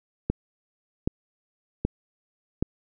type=click train; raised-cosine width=3 ms; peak=-10 dBFS; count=4; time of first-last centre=0.3-2.626 s; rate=1.29 Hz; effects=none